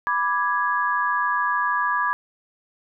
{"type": "chord", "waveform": "sine", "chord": "G# diminished", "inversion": "first", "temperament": "equal", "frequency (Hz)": [987.8, 1174.7, 1661.2], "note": ["B5", "D6", "G#6"], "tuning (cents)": [0, 0, 0], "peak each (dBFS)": [-24, -24, -24], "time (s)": [0.07, 2.13], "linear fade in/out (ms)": 0, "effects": []}